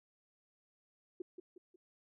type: tone with echo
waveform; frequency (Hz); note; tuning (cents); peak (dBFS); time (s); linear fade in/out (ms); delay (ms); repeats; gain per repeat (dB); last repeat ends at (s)
sine; 360; F#4; -47; -38; 1.2-1.22; 5; 180; 3; -7; 1.76
effects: none